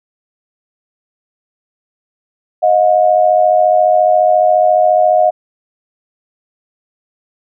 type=tone pair together; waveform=sine; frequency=625.6 / 720 Hz; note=D#5 / F#5; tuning=+9 / -47 cents; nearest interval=major second; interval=244 cents; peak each=-10 dBFS; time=2.62-5.31 s; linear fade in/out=20 ms; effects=none